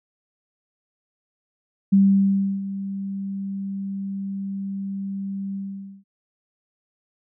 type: tone with ADSR envelope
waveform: sine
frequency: 196 Hz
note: G3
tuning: in tune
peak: -11 dBFS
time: 1.92-6.04 s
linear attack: 13 ms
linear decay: 680 ms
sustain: -15 dB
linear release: 490 ms
effects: none